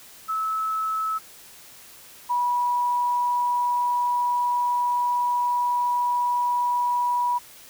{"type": "tone pair in turn", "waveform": "sine", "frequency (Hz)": [1300, 973.9], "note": ["E6", "B5"], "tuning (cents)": [-24, -24], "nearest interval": "perfect fourth", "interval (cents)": 500, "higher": "first", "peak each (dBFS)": [-23, -20], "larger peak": "second", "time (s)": [[0.28, 1.19], [2.29, 7.39]], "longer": "second", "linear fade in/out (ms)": 20, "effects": ["white hiss -47 dBFS RMS until 7.69 s"]}